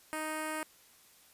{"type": "tone with notch filter", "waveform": "5% pulse", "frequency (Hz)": 311.1, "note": "D#4", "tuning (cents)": 0, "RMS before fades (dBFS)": -37, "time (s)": [0.13, 0.63], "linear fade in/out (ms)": 0, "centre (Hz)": 3700, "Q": 0.67, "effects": ["white hiss -61 dBFS RMS until 1.33 s", "resampled to 32000 Hz"]}